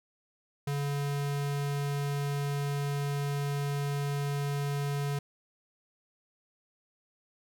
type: tone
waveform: square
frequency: 142.4 Hz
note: C#3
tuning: 47 cents sharp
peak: -30 dBFS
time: 0.67-5.19 s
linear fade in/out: 5 ms
effects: none